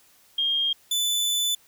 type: tone pair in turn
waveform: sine / sawtooth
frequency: 3223 / 3498 Hz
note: G7 / A7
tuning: +47 / -11 cents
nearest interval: minor second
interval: 142 cents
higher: second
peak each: -21 / -19 dBFS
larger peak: second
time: 0.38-0.73 / 0.91-1.55 s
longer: second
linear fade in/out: 5 ms
effects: white hiss -58 dBFS RMS until 1.67 s